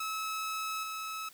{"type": "tone with level steps", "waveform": "sawtooth", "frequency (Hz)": 1295, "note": "E6", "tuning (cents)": -31, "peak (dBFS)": [-30, -33], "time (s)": [0, 1.29], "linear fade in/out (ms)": 5, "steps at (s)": 0.83, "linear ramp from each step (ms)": 5, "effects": ["white hiss -57 dBFS RMS until 1.33 s"]}